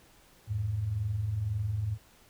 sine tone pair together, 84.45 / 106.4 Hz, E2 / G#2, +42 / +42 cents, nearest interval major third, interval 400 cents, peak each -37 / -29 dBFS, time 0.47-1.98 s, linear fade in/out 50 ms, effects pink hiss -60 dBFS RMS until 2.29 s

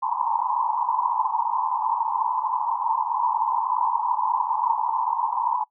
white band-pass noise, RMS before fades -24 dBFS, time 0.02-5.64 s, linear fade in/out 10 ms, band 880 to 1000 Hz, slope 96 dB/octave, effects noise-tail reverb RT60 0.1 s tail -21 dB re dry

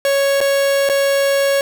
45% pulse tone with dropouts, 554.4 Hz, C#5, in tune, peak -13 dBFS, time 0.05-1.61 s, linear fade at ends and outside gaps 1 ms, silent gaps 0.405-0.412 / 0.89-0.897 s, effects none

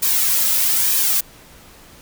blue noise with flanger, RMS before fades -17 dBFS, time 0.02-1.21 s, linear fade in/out 10 ms, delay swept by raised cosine 1.4 to 2.7 ms, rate 1.1 Hz, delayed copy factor -0.6, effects pink hiss -45 dBFS RMS until 2.01 s

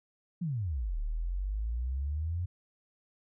sine exponential two-way sweep, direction down then up, 185 to 36.24 to 91.1 Hz, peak -30 dBFS, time 0.41-2.46 s, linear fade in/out 10 ms, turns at 0.99 s, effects none

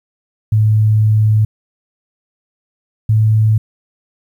sine tone pair in turn, 107.9 / 109.03 Hz, A2 / A2, -33 / -15 cents, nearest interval unison, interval 18 cents, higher second, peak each -8 dBFS, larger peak neither, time 0.52-1.45 / 3.09-3.58 s, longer first, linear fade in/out 5 ms, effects 8-bit

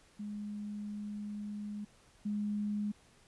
sine tone pair in turn, 207.7 / 207.7 Hz, G#3 / G#3, 0 / 0 cents, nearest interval unison, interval 0 cents, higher neither, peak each -38 / -32 dBFS, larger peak second, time 0.19-1.85 / 2.25-2.92 s, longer first, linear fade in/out 10 ms, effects pink hiss -64 dBFS RMS until 3.27 s + resampled to 24000 Hz

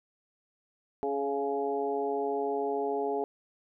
harmonic tone with a mistuned harmonic, 140 Hz, C#3, 18 cents sharp, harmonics 2 / 3 / 4 / 5 / 6, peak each -38 / -30 / -42 / -35 / -36 dBFS, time 1.03-3.24 s, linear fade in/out 0 ms, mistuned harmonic 5, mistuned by -16 cents, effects none

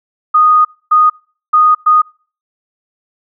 sine tone bursts at uneven times, 1238 Hz, D#6, 9 cents flat, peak -5 dBFS, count 4, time 0.34-0.65 / 0.91-1.1 / 1.53-1.75 / 1.86-2.02 s, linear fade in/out 10 ms, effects noise-tail reverb RT60 0.4 s tail -26 dB re dry

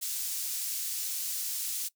pink high-pass noise, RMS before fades -34 dBFS, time 0.01-1.89 s, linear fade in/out 20 ms, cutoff 6400 Hz, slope 12 dB/octave, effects noise-tail reverb RT60 0.1 s tail -20 dB re dry

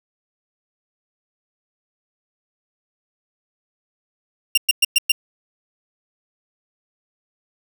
sawtooth tone bursts, 2784 Hz, F7, 6 cents flat, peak -8 dBFS, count 5, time 4.55-5.12 s, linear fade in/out 5 ms, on 26 ms, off 110 ms, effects none

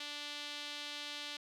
sawtooth tone with band-pass filter, 292.9 Hz, D4, 5 cents flat, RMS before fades -44 dBFS, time 0-1.37 s, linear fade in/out 5 ms, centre 3600 Hz, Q 2.2, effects none

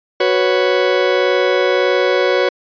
40% pulse chord, F# suspended fourth, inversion none, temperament just, 370 / 493.3 / 555 Hz, F#4 / B4 / C#5, 0 / -2 / +2 cents, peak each -16 dBFS, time 0.2-2.49 s, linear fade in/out 5 ms, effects resampled to 11025 Hz

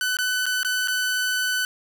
sawtooth tone with dropouts, 1502 Hz, F#6, 26 cents sharp, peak -18 dBFS, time 0.01-1.65 s, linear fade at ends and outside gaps 1 ms, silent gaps 0.169-0.187 / 0.457-0.464 / 0.631-0.648 / 0.875-0.882 s, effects none

